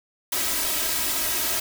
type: noise with comb filter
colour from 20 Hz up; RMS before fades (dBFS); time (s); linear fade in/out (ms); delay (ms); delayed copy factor
white; -25; 0.32-1.6; 5; 3.1; +0.8
effects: none